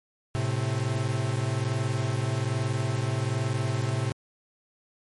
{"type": "tone pair together", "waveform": "45% pulse", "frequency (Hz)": [109.62, 130.81], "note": ["A2", "C3"], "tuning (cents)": [-6, 0], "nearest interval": "minor third", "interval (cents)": 306, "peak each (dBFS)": -28, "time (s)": [0.35, 4.12], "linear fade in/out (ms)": 0, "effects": ["MP3 48 kbps"]}